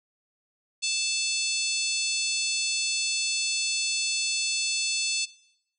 harmonic tone with a mistuned harmonic, 880 Hz, A5, in tune, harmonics 3 / 4 / 5 / 6 / 7 / 8 / 9 / 10, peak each -31 / -33 / -30 / -37 / -33 / -37 / -35 / -39 dBFS, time 0.82-5.26 s, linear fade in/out 20 ms, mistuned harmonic 6, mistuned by -40 cents, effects noise-tail reverb RT60 0.8 s tail -21 dB re dry

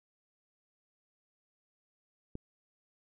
click, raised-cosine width 3 ms, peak -27 dBFS, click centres 2.354 s, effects none

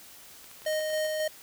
clicks, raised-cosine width 0.2 ms, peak -31 dBFS, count 11, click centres 0.443 / 0.514 / 0.62 / 0.652 / 0.682 / 0.73 / 0.807 / 0.903 / 0.941 / 0.978 / 1.048 s
square tone with tremolo, 620 Hz, D#5, 6 cents flat, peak -27 dBFS, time 0.66-1.28 s, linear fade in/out 5 ms, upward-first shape square, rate 3.7 Hz, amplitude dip 25%
effects white hiss -50 dBFS RMS until 1.42 s

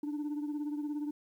sine beating tone pair, 293.7 / 310.7 Hz, D4 / D#4, 0 / -2 cents, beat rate 17 Hz, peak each -32 / -39 dBFS, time 0.03-1.11 s, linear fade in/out 5 ms, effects tanh soft clip ceiling -31 dBFS + 11-bit

